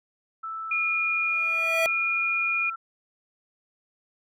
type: tone with pitch glide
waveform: sine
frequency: 1318.5 to 1342.3 Hz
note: E6 to E6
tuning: 0 to +31 cents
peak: -31 dBFS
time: 0.43-2.76 s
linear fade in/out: 10 ms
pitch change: +31 cents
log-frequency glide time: 1.06-2.21 s
type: tone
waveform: sine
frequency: 2431 Hz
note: D#7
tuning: 41 cents flat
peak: -23 dBFS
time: 0.71-2.7 s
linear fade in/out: 5 ms
type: tone with exponential growth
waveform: square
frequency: 656 Hz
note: E5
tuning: 9 cents flat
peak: -22 dBFS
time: 1.21-1.86 s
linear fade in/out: 0 ms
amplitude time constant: 140 ms
effects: none